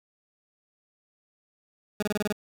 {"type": "tone bursts", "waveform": "20% pulse", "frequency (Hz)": 207.7, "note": "G#3", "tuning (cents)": 0, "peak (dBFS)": -20, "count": 7, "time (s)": [2, 2.325], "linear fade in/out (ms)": 2, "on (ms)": 25, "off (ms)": 25, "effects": []}